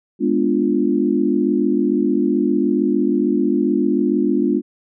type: chord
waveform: sine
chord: G# diminished seventh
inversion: none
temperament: equal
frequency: 207.7 / 246.9 / 293.7 / 349.2 Hz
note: G#3 / B3 / D4 / F4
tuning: 0 / 0 / 0 / 0 cents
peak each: -21 / -20 / -19 / -20 dBFS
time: 0.19-4.62 s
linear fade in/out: 50 ms
effects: none